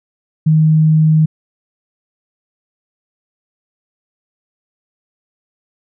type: tone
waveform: sine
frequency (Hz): 156.6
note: D#3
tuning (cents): +11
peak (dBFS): -7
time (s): 0.46-1.26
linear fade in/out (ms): 10
effects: none